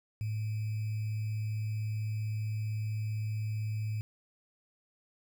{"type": "tone with sample-and-hold", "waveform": "sine", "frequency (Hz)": 107.8, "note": "A2", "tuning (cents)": -35, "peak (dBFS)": -31, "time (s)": [0.21, 4.01], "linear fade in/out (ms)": 0, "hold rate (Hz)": 2450, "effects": []}